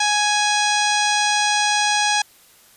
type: harmonic tone with a mistuned harmonic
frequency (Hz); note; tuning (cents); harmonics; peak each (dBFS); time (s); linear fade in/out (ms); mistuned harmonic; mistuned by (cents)
833; G#5; +5; 1 / 2 / 3 / 4 / 5 / 6 / 7 / 8 / 10; -20 / -23 / -25 / -26 / -27 / -28 / -28 / -29 / -30; 0-2.22; 5; 5; -43
effects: white hiss -51 dBFS RMS until 2.76 s + resampled to 32000 Hz